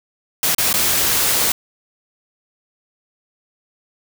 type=noise with dropouts; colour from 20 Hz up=white; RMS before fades=-17 dBFS; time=0.43-1.52 s; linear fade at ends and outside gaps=2 ms; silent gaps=0.548-0.582 / 0.729-0.739 s; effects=none